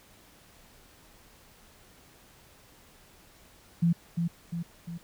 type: tone with echo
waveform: sine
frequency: 169.5 Hz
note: E3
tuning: 49 cents sharp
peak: -20 dBFS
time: 3.82-3.93 s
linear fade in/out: 10 ms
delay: 350 ms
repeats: 3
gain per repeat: -5 dB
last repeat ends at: 4.98 s
effects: pink hiss -57 dBFS RMS until 5.03 s